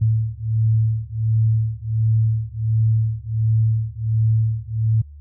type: beating tone pair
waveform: sine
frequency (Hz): 110.4 / 111.8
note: A2 / A2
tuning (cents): +6 / +28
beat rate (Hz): 1.4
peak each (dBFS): -19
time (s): 0.01-5.02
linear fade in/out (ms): 10
effects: added 73 Hz sine -37 dBFS peak until 5.2 s